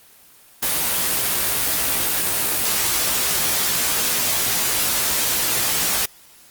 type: noise with comb filter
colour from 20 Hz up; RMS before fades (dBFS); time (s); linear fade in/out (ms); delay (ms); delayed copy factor
white; -20; 0.62-6.06; 10; 17; +0.75
effects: white hiss -49 dBFS RMS until 6.5 s + Opus 24 kbps